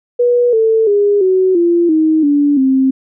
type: tone with pitch steps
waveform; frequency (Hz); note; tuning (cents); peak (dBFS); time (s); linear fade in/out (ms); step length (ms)
sine; 485.6 / 445.3 / 408.3 / 374.4 / 343.4 / 314.9 / 288.7 / 264.8; B4 / A4 / G#4 / F#4 / F4 / D#4 / D4 / C4; -29 / +21 / -29 / +20 / -29 / +21 / -30 / +21; -8; 0.19-2.91; 10; 340
effects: none